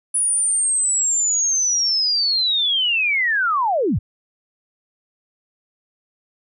sine linear sweep, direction down, 9870 to 58.7 Hz, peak -16 dBFS, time 0.14-3.99 s, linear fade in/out 10 ms, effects none

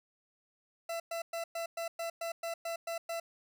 40% pulse tone bursts, 670 Hz, E5, 28 cents sharp, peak -34 dBFS, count 11, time 0.89-3.2 s, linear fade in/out 5 ms, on 110 ms, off 110 ms, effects none

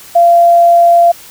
sine tone, 687 Hz, F5, 29 cents flat, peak -3 dBFS, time 0.15-1.12 s, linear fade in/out 10 ms, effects white hiss -35 dBFS RMS until 1.3 s

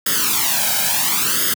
white noise with flanger, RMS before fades -18 dBFS, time 0.06-1.54 s, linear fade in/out 5 ms, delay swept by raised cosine 0.6 to 1.31 ms, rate 0.72 Hz, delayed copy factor +0.85, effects high-pass 150 Hz 12 dB/octave

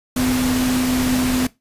sine tone in noise, 253.7 Hz, B3, 47 cents sharp, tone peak -17 dBFS, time 0.16-1.47 s, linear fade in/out 5 ms, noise pink, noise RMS -24 dBFS, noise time 0.16-1.47 s, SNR +4 dB, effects noise-tail reverb RT60 0.2 s tail -19 dB re dry + resampled to 32000 Hz

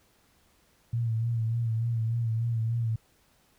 sine tone with vibrato, 114.8 Hz, A#2, 26 cents flat, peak -25 dBFS, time 0.93-2.96 s, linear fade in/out 5 ms, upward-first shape sine, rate 3.4 Hz, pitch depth 47 cents each way, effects pink hiss -65 dBFS RMS until 3.58 s

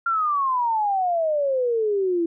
sine exponential sweep, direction down, 1394 to 329.6 Hz, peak -19 dBFS, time 0.06-2.26 s, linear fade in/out 5 ms, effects none

